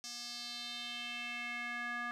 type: tone with band-pass filter sweep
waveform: square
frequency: 240 Hz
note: B3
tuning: 49 cents flat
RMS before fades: -42 dBFS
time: 0.04-2.11 s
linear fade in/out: 0 ms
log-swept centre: 5700 to 1500 Hz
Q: 3.3
effects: none